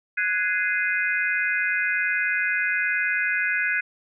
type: chord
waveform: sine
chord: Ab dominant seventh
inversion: third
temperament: equal with one note detuned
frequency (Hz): 1480 / 1661.2 / 2071 / 2489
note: Gb6 / Ab6 / C7 / Eb7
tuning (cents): 0 / 0 / -18 / 0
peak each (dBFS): -26 / -26 / -27 / -28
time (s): 0.17-3.81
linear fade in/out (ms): 10
effects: none